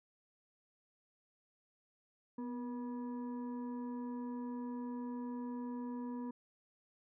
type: tone with frequency modulation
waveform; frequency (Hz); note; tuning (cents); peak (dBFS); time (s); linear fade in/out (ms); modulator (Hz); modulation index
sine; 246.9; B3; 0; -39; 2.38-6.31; 5; 725; 0.54
effects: none